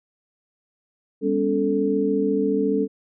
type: tone cluster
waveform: sine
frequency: 200.4 / 246.8 / 281.2 / 439.1 Hz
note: G3 / B3 / C#4 / A4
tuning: +38 / -1 / +25 / -4 cents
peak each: -25 / -30 / -23 / -22 dBFS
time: 1.21-2.88 s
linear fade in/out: 50 ms
effects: none